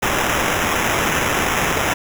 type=noise with sample-and-hold; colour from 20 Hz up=white; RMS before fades=-19 dBFS; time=0.02-1.94 s; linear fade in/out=10 ms; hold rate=4410 Hz; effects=none